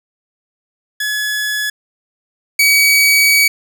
sawtooth tone pair in turn, 1700 / 2269 Hz, G#6 / C#7, +40 / +40 cents, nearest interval perfect fourth, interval 500 cents, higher second, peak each -13 / -5 dBFS, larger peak second, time 1-1.7 / 2.59-3.48 s, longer second, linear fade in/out 5 ms, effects none

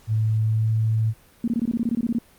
sine tone with pitch glide, 109.6 to 110.75 Hz, A2 to A2, -6 to +12 cents, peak -18 dBFS, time 0.07-1.14 s, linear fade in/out 50 ms, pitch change +18 cents, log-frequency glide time 0.4-0.7 s
sine tone bursts, 233.1 Hz, A#3, in tune, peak -19 dBFS, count 13, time 1.44-2.186 s, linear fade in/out 2 ms, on 38 ms, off 21 ms
effects pink hiss -54 dBFS RMS until 2.38 s + Opus 48 kbps

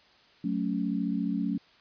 sine chord, F# minor, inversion none, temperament equal with one note detuned, 185 / 220 / 278.6 Hz, F#3 / A3 / C#4, 0 / 0 / +9 cents, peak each -31 dBFS, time 0.44-1.58 s, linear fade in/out 5 ms, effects white hiss -59 dBFS RMS until 1.8 s + resampled to 11025 Hz

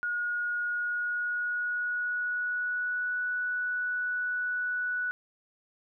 sine tone with pitch glide, 1442 to 1477.4 Hz, F#6 to F#6, -45 to -3 cents, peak -28 dBFS, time 0.03-5.11 s, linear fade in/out 0 ms, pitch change +42 cents, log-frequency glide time 0.62-3.22 s, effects none

